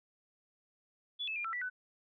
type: tone with pitch steps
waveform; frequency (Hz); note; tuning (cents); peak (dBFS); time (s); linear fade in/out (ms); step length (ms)
sine; 3427 / 2608 / 2404 / 1336 / 1961 / 1500; A7 / E7 / D7 / E6 / B6 / F#6; -46 / -19 / +40 / +23 / -13 / +23; -35; 1.19-1.7; 20; 85
effects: none